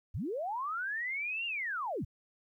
sine linear two-way sweep, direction up then down, 57.5 to 2830 to 57.5 Hz, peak -33 dBFS, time 0.14-2.05 s, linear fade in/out 10 ms, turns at 1.46 s, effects 12-bit

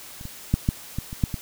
clicks, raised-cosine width 5 ms, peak -27 / -22 / -6 / -7 / -14 / -21 / -7 / -15 dBFS, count 8, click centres 0.211 / 0.254 / 0.54 / 0.689 / 0.986 / 1.129 / 1.238 / 1.342 s, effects white hiss -42 dBFS RMS until 1.41 s

